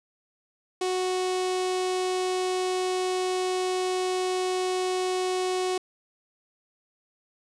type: tone with notch filter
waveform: sawtooth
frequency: 368.9 Hz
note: F#4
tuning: 5 cents flat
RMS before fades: -27 dBFS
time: 0.81-5.78 s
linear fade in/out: 5 ms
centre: 1600 Hz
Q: 1.8
effects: resampled to 22050 Hz + 8-bit